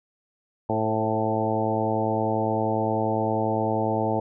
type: harmonic tone with a mistuned harmonic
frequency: 110 Hz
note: A2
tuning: in tune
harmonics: 1 / 2 / 3 / 4 / 5 / 6 / 7 / 8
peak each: -30 / -30 / -30 / -30 / -30 / -30 / -30 / -30 dBFS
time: 0.69-4.2 s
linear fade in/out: 5 ms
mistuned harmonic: 5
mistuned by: -23 cents
effects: none